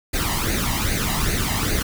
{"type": "noise with flanger", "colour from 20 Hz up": "pink", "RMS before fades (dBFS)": -22, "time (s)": [0.13, 1.83], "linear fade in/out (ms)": 10, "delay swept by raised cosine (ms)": [0.46, 1.04], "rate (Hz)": 2.5, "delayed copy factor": 0.7, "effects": []}